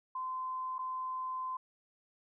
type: tone with dropouts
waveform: sine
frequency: 1031 Hz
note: C6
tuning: 26 cents flat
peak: -35 dBFS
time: 0.15-1.57 s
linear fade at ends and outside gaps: 5 ms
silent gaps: 0.783-0.79 s
effects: none